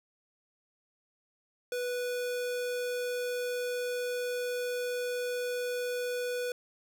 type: tone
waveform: square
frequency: 492.2 Hz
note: B4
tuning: 6 cents flat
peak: -32 dBFS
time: 1.72-6.52 s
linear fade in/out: 2 ms
effects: none